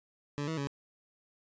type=tone with pitch steps; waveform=20% pulse; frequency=144.6 / 161 / 140.5 Hz; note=D3 / E3 / C#3; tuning=-27 / -41 / +24 cents; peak=-28 dBFS; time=0.38-0.671 s; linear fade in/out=0 ms; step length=97 ms; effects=resampled to 16000 Hz